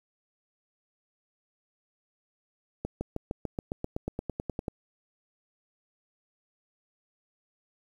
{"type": "accelerating click train", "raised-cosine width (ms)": 2, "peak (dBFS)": -18, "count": 16, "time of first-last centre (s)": [2.85, 4.682], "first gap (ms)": 160, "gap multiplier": 0.96, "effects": ["9-bit"]}